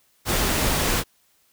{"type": "noise", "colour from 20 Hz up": "pink", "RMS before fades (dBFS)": -22, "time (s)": [0.25, 1.04], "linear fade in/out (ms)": 50, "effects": ["white hiss -63 dBFS RMS until 1.52 s"]}